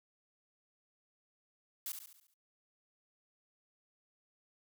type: noise with echo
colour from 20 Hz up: blue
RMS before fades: -40 dBFS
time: 1.86-1.92 s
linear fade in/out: 2 ms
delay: 70 ms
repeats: 6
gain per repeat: -6 dB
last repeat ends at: 2.34 s
effects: noise-tail reverb RT60 0.3 s tail -26 dB re dry